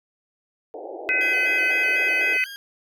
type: band-pass noise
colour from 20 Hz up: pink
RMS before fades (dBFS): -35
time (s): 0.74-2.37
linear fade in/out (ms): 0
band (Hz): 310 to 820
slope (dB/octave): 96
type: harmonic tone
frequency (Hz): 507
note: B4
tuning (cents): +45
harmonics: 3 / 4 / 5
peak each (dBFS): -26 / -23 / -21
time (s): 1.09-2.44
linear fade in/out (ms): 0
type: tone with vibrato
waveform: 20% pulse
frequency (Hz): 1569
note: G6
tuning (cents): +1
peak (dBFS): -30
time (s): 1.21-2.56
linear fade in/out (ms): 0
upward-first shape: square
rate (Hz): 4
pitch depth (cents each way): 53
effects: none